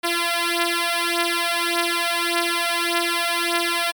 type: beating tone pair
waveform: 5% pulse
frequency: 341.1 / 342.8 Hz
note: F4 / F4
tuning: -41 / -32 cents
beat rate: 1.7 Hz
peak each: -11 dBFS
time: 0.03-3.92 s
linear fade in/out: 20 ms
effects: MP3 96 kbps